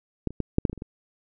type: clicks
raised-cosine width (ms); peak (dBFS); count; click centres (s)
3; -12 / -26 / -12 / -6 / -7 / -20 / -21 / -28 / -21; 9; 0.273 / 0.306 / 0.403 / 0.584 / 0.652 / 0.697 / 0.73 / 0.777 / 0.821
effects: none